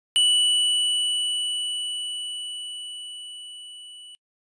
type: tone with level ramp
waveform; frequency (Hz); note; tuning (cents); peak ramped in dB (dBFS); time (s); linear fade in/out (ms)
square; 2960; F#7; 0; -16 to -42; 0.16-4.15; 0
effects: noise-tail reverb RT60 0.1 s tail -25 dB re dry + resampled to 22050 Hz